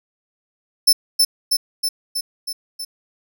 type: tone with echo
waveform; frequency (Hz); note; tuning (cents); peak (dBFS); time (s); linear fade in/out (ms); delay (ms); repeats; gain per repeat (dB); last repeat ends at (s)
sawtooth; 5290; E8; +5; -6; 0.87-0.93; 10; 320; 6; -3; 2.85
effects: none